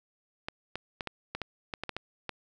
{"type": "clicks", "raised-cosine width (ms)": 0.3, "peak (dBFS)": -18, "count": 11, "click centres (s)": [0.485, 0.756, 1.008, 1.073, 1.35, 1.417, 1.738, 1.836, 1.893, 1.966, 2.293], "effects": []}